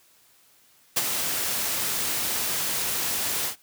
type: noise with ADSR envelope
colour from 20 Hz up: white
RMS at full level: -21 dBFS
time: 0.96-3.56 s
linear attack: 13 ms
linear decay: 33 ms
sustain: -6 dB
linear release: 100 ms
effects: white hiss -59 dBFS RMS until 3.62 s + high-pass 60 Hz 12 dB/octave